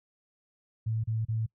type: tone bursts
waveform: sine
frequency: 111.4 Hz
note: A2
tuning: 22 cents sharp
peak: -27 dBFS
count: 3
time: 0.86-1.464 s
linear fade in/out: 10 ms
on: 180 ms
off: 32 ms
effects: noise-tail reverb RT60 0.1 s tail -24 dB re dry